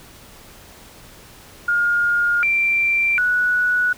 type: tone with pitch steps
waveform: sine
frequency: 1420 / 2356 / 1471 Hz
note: F6 / D7 / F#6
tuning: +28 / +5 / -11 cents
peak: -15 dBFS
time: 1.68-3.93 s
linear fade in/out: 5 ms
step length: 750 ms
effects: pink hiss -44 dBFS RMS until 3.97 s